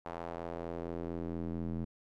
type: tone with band-pass filter sweep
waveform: square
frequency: 42.17 Hz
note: E1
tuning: 40 cents sharp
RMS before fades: -39 dBFS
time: 0.05-1.85 s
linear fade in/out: 10 ms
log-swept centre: 840 to 200 Hz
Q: 1.4
effects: none